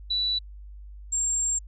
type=tone pair in turn; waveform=sine; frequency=3951 / 7433 Hz; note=B7 / A#8; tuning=0 / -6 cents; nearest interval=major seventh; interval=1094 cents; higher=second; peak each=-23 dBFS; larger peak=neither; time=0.1-0.39 / 1.12-1.59 s; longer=second; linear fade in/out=10 ms; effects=added 50 Hz sine -40 dBFS peak until 1.67 s